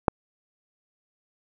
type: click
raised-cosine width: 1 ms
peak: -3 dBFS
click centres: 0.082 s
effects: none